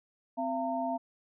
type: tone cluster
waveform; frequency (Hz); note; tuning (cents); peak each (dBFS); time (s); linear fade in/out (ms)
sine; 259.4 / 681 / 912; C4 / F5 / A#5; -15 / -44 / -38; -35 / -32 / -36; 0.37-0.98; 20
effects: none